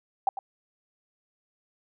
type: tone with echo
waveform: sine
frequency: 784 Hz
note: G5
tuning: in tune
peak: -19 dBFS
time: 0.27-0.29 s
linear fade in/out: 2 ms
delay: 100 ms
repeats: 1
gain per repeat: -13 dB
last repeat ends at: 0.39 s
effects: none